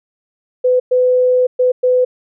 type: tone bursts at uneven times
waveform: sine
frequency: 503 Hz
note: B4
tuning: 32 cents sharp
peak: -9 dBFS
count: 4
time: 0.64-0.8 / 0.91-1.47 / 1.59-1.72 / 1.83-2.05 s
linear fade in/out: 10 ms
effects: none